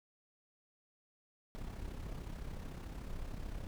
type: noise with amplitude modulation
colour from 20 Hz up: brown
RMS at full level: -41 dBFS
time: 1.55-3.67 s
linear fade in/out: 0 ms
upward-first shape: sine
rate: 33.6 Hz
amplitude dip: 55%
effects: none